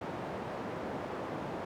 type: band-pass noise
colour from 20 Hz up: white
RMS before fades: -39 dBFS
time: 0.01-1.65 s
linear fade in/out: 5 ms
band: 120 to 730 Hz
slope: 12 dB/octave
effects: none